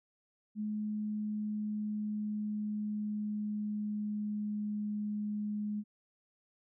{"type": "tone with pitch glide", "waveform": "sine", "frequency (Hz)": [211.9, 209.2], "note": ["G#3", "G#3"], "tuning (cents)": [35, 13], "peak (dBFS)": -33, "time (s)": [0.55, 5.84], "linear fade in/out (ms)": 50, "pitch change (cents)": -22, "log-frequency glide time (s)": [0.8, 4.86], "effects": []}